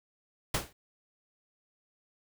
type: noise with exponential decay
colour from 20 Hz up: pink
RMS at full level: -25 dBFS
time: 0.54-0.73 s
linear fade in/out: 5 ms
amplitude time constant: 40 ms
effects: none